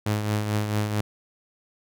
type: tone with tremolo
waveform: sawtooth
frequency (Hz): 105.5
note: G#2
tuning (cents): +28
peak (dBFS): -17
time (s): 0.06-1.01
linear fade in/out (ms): 5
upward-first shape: triangle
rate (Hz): 4.5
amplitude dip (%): 55
effects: none